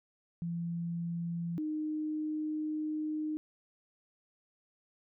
sine tone pair in turn, 169.9 / 307.5 Hz, F3 / D#4, -47 / -20 cents, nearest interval minor seventh, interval 1027 cents, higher second, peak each -33 / -32 dBFS, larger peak second, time 0.42-1.58 / 1.58-3.37 s, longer second, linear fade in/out 0 ms, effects none

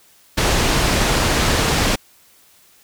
pink low-pass noise, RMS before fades -17 dBFS, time 0.37-1.96 s, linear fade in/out 10 ms, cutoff 7500 Hz, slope 12 dB/octave, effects white hiss -52 dBFS RMS until 2.83 s

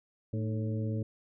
harmonic tone with a mistuned harmonic, 110 Hz, A2, in tune, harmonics 1 / 2 / 3 / 4 / 5, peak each -31 / -37 / -41 / -43 / -45 dBFS, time 0.33-1.03 s, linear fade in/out 5 ms, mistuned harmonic 3, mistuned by -90 cents, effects none

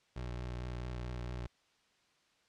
25% pulse tone with vibrato, 61 Hz, B1, 21 cents flat, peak -35 dBFS, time 0.16-1.47 s, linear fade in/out 5 ms, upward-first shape triangle, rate 4.5 Hz, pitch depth 31 cents each way, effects white hiss -71 dBFS RMS until 2.48 s + low-pass 5000 Hz 12 dB/octave

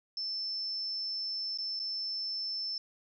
sine tone with dropouts, 5300 Hz, E8, 9 cents sharp, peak -33 dBFS, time 0.17-2.78 s, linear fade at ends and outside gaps 2 ms, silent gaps 1.575-1.585 / 1.793-1.798 s, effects none

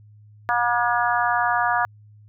harmonic tone, 239.9 Hz, A#3, 50 cents sharp, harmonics 3 / 4 / 5 / 6 / 7, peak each -23 / -24 / -25 / -26 / -26 dBFS, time 0.49-1.85 s, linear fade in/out 0 ms, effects added 105 Hz sine -46 dBFS peak until 2.28 s

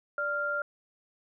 sine tone pair together, 585.7 / 1393 Hz, D5 / F6, -5 / -5 cents, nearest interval octave + minor third, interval 1500 cents, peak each -34 / -29 dBFS, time 0.18-0.62 s, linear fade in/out 2 ms, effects none

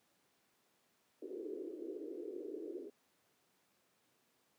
pink band-pass noise, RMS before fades -45 dBFS, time 1.22-2.9 s, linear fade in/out 5 ms, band 320 to 440 Hz, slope 48 dB/octave, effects pink hiss -75 dBFS RMS until 4.58 s + high-pass 200 Hz 12 dB/octave

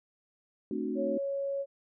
sine chord, D dominant seventh, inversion second, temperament equal with one note detuned, 220 / 261.6 / 300.7 / 370 Hz, A3 / C4 / D4 / F#4, 0 / 0 / +41 / 0 cents, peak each -36 dBFS, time 0.71-1.18 s, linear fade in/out 2 ms
sine tone, 554.4 Hz, C#5, in tune, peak -30 dBFS, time 0.95-1.66 s, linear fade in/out 50 ms
effects none

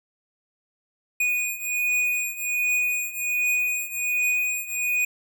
square beating tone pair, 2474 / 2475.3 Hz, D#7 / D#7, -10 / -10 cents, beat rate 1.3 Hz, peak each -28 / -25 dBFS, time 1.2-5.05 s, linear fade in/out 5 ms, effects none

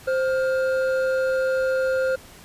triangle tone pair together, 523.3 / 1410 Hz, C5 / F6, 0 / +16 cents, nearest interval octave + perfect fourth, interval 1716 cents, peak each -18 / -27 dBFS, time 0.07-2.16 s, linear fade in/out 10 ms, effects pink hiss -46 dBFS RMS until 2.44 s + resampled to 32000 Hz

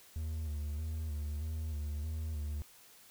triangle tone with vibrato, 76.6 Hz, D#2, 27 cents flat, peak -33 dBFS, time 0.16-2.62 s, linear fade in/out 0 ms, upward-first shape square, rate 1.6 Hz, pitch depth 52 cents each way, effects white hiss -59 dBFS RMS until 3.1 s

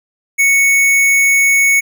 square tone, 2217 Hz, C#7, in tune, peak -9 dBFS, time 0.38-1.81 s, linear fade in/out 20 ms, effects none

